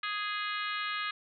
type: harmonic tone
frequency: 415.3 Hz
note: G#4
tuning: in tune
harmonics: 3 / 4 / 5 / 6 / 7 / 8 / 9 / 10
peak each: -36 / -38 / -40 / -42 / -43 / -44 / -45 / -46 dBFS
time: 0.03-1.11 s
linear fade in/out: 5 ms
effects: none